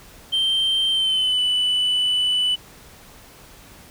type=tone with pitch glide; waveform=sine; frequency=3136 to 2984 Hz; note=G7 to F#7; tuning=0 to +14 cents; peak=-15 dBFS; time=0.32-2.56 s; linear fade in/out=20 ms; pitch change=-86 cents; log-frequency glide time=0.91-1.41 s; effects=tanh soft clip ceiling -16 dBFS + pink hiss -46 dBFS RMS until 3.9 s